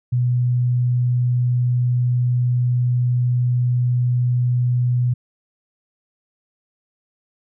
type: tone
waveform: sine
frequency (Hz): 123.3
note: B2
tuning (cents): -2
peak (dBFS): -15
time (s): 0.12-5.14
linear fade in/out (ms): 10
effects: none